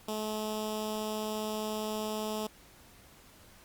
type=tone with notch filter; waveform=10% pulse; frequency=215 Hz; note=A3; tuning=40 cents flat; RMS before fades=-35 dBFS; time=0.08-2.47 s; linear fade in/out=5 ms; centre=1600 Hz; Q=1; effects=pink hiss -57 dBFS RMS until 3.64 s + Opus 48 kbps